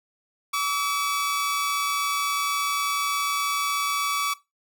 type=tone pair together; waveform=sawtooth; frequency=1142 / 1298.5 Hz; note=D6 / E6; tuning=-49 / -26 cents; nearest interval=major second; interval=223 cents; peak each=-20 / -30 dBFS; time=0.53-4.34 s; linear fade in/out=10 ms; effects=noise-tail reverb RT60 0.2 s tail -17 dB re dry